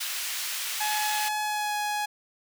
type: high-pass noise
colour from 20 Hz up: pink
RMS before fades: -32 dBFS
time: 0-1.29 s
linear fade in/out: 10 ms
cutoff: 2100 Hz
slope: 12 dB/octave
type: tone with pitch glide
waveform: sawtooth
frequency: 848 to 835.8 Hz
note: G#5 to G#5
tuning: +36 to +11 cents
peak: -23 dBFS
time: 0.8-2.06 s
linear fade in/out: 10 ms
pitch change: -25 cents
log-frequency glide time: 1.41-1.74 s
effects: none